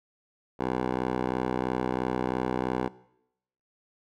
10% pulse tone with band-pass filter, 63 Hz, B1, 35 cents sharp, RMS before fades -29 dBFS, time 0.59-2.89 s, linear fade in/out 20 ms, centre 610 Hz, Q 1.2, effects noise-tail reverb RT60 0.8 s tail -20 dB re dry

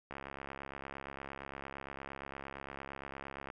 click train, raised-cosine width 0.5 ms, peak -28 dBFS, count 234, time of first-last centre 0.11-3.502 s, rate 68.7 Hz, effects none

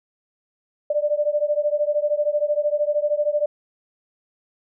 sine beating tone pair, 587.3 / 600.3 Hz, D5 / D5, 0 / +38 cents, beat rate 13 Hz, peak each -21 / -22 dBFS, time 0.9-3.46 s, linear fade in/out 5 ms, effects none

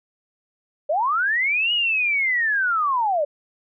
sine linear two-way sweep, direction up then down, 555 to 2927 to 558 Hz, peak -18 dBFS, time 0.89-3.25 s, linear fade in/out 10 ms, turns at 1.73 s, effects none

